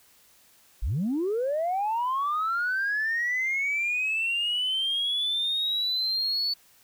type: linear sweep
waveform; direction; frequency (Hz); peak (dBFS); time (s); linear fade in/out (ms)
sine; up; 34.65 to 4479; -23; 0.82-6.54; 10
effects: tanh soft clip ceiling -21 dBFS + white hiss -59 dBFS RMS until 6.83 s